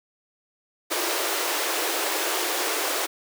pink high-pass noise, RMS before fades -26 dBFS, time 0.9-3.07 s, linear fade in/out 20 ms, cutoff 310 Hz, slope 96 dB/octave, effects none

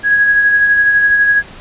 sine tone with tremolo, 1660 Hz, G#6, 1 cent flat, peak -6 dBFS, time 0.03-1.43 s, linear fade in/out 50 ms, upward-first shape sine, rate 12 Hz, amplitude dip 35%, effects pink hiss -35 dBFS RMS until 1.6 s + resampled to 8000 Hz

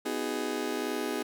35% pulse chord, G# minor seventh, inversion first, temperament just, 249.2 / 311.5 / 373.8 / 415.3 Hz, B3 / D#4 / F#4 / G#4, +16 / +2 / +18 / 0 cents, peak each -35 / -34 / -36 / -33 dBFS, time 0.05-1.23 s, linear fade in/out 10 ms, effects none

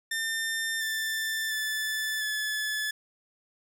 sawtooth tone with pitch steps, 1800 / 1774.2 / 1748.8 / 1723.7 Hz, A6 / A6 / A6 / A6, +39 / +14 / -11 / -36 cents, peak -25 dBFS, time 0.11-2.91 s, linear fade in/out 5 ms, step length 700 ms, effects none

